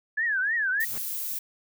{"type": "tone with vibrato", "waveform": "sine", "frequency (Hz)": 1684, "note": "G#6", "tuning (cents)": 24, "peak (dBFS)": -23, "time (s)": [0.17, 0.85], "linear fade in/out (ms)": 10, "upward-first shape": "triangle", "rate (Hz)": 3.3, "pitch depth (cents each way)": 240}
{"type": "noise", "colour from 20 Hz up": "violet", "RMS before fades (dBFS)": -32, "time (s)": [0.8, 1.39], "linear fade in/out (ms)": 5}
{"type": "noise with exponential growth", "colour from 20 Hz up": "pink", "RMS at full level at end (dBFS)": -36, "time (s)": [0.8, 0.98], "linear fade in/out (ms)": 1, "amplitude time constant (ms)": 37}
{"effects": []}